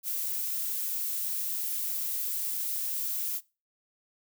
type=noise; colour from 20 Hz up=violet; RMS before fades=-32 dBFS; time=0.03-3.41 s; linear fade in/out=50 ms; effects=noise-tail reverb RT60 0.3 s tail -22 dB re dry